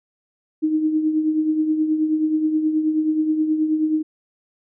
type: tone with tremolo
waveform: sine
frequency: 311.1 Hz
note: D#4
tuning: in tune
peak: -14 dBFS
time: 0.62-4.03 s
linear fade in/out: 20 ms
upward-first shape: triangle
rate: 9.4 Hz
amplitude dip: 60%
effects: none